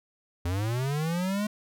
square linear sweep, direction up, 83.3 to 213.5 Hz, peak -27 dBFS, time 0.45-1.47 s, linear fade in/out 5 ms, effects none

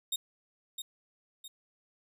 sawtooth tone with echo, 3707 Hz, A#7, 10 cents flat, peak -27 dBFS, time 0.12-0.16 s, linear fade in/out 5 ms, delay 660 ms, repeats 2, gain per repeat -7 dB, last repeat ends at 1.48 s, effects none

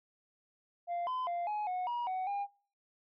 sine tone with pitch steps, 695 / 1019 / 695 / 841 / 731 / 959 / 747 / 806 Hz, F5 / C6 / F5 / G#5 / F#5 / A#5 / F#5 / G5, -9 / -46 / -9 / +22 / -21 / +49 / +16 / +48 cents, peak -30 dBFS, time 0.87-2.47 s, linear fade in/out 50 ms, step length 200 ms, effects noise-tail reverb RT60 0.5 s tail -26 dB re dry + tanh soft clip ceiling -32 dBFS

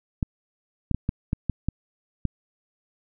clicks, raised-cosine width 5 ms, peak -11 dBFS, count 8, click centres 0.228 / 0.913 / 0.946 / 1.091 / 1.331 / 1.497 / 1.686 / 2.253 s, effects none

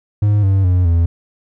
triangle tone with pitch steps, 103.83 / 96.88 / 90.39 / 84.34 Hz, G#2 / G2 / F#2 / E2, 0 / -20 / -40 / +40 cents, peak -8 dBFS, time 0.22-1.06 s, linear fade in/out 5 ms, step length 210 ms, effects none

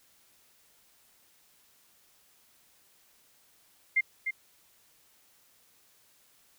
sine tone with echo, 2100 Hz, C7, 6 cents sharp, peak -21 dBFS, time 3.96-4.01 s, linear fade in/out 10 ms, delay 300 ms, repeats 1, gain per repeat -7 dB, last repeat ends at 4.31 s, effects white hiss -64 dBFS RMS until 6.58 s

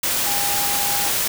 sine tone in noise, 810 Hz, G#5, 43 cents flat, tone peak -27 dBFS, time 0.26-1.09 s, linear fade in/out 5 ms, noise white, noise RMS -21 dBFS, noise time 0.03-1.28 s, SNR -9 dB, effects none

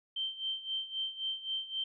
sine tone with tremolo, 3125 Hz, G7, 6 cents flat, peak -31 dBFS, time 0.16-1.84 s, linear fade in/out 5 ms, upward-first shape sine, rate 3.8 Hz, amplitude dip 80%, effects none

